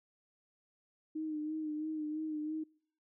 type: tone with vibrato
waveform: sine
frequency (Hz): 308.3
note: D#4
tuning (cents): -16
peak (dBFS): -35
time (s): 1.15-2.64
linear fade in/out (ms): 10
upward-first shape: sine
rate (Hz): 3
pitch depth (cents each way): 37
effects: noise-tail reverb RT60 0.6 s tail -25 dB re dry